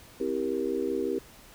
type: chord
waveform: sine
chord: C dominant seventh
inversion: none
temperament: just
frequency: 261.6 / 327 / 392.4 / 470.9 Hz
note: C4 / E4 / G4 / Bb4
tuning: 0 / -14 / +2 / +18 cents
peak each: -34 / -33 / -30 / -33 dBFS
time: 0.2-1.19 s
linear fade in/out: 5 ms
effects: pink hiss -52 dBFS RMS until 1.54 s